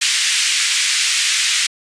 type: band-pass noise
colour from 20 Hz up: pink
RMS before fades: -17 dBFS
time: 0.01-1.67 s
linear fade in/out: 10 ms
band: 2000 to 9200 Hz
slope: 24 dB/octave
effects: resampled to 22050 Hz